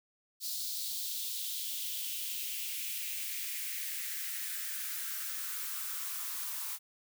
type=noise with high-pass filter sweep; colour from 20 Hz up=blue; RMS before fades=-38 dBFS; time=0.4-6.79 s; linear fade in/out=50 ms; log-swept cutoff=4400 to 1000 Hz; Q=3; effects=none